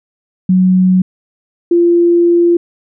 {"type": "tone pair in turn", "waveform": "sine", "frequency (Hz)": [185, 344.4], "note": ["F#3", "F4"], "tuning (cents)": [0, -24], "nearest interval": "major seventh", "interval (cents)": 1076, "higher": "second", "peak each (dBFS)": -6, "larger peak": "neither", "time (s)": [[0.49, 1.02], [1.71, 2.57]], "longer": "second", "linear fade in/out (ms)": 5, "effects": []}